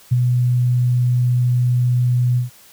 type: tone with ADSR envelope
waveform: sine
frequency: 123.47 Hz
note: B2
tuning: in tune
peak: -10 dBFS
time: 0.11-2.5 s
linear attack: 14 ms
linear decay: 30 ms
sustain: -3 dB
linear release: 130 ms
effects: white hiss -47 dBFS RMS until 2.72 s